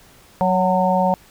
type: harmonic tone with a mistuned harmonic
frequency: 185.5 Hz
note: F#3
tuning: 5 cents sharp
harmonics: 1 / 3 / 4 / 5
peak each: -20 / -20 / -20 / -20 dBFS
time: 0.41-1.14 s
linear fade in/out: 0 ms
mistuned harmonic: 5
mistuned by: -31 cents
effects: pink hiss -49 dBFS RMS until 1.3 s